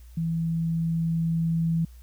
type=tone with level ramp; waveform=sine; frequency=164.81 Hz; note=E3; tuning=in tune; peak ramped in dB=-24 to -21 dBFS; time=0.17-1.85 s; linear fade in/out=5 ms; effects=added 60 Hz sine -44 dBFS peak until 2.02 s + white hiss -61 dBFS RMS until 2.02 s